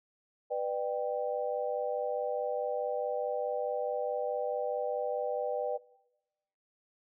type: chord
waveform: sine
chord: G major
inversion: first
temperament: equal with one note detuned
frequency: 493.9 / 598.6 / 784 Hz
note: B4 / D5 / G5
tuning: 0 / +33 / 0 cents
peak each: -33 / -34 / -37 dBFS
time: 0.5-5.78 s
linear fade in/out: 20 ms
effects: noise-tail reverb RT60 1.0 s tail -21 dB re dry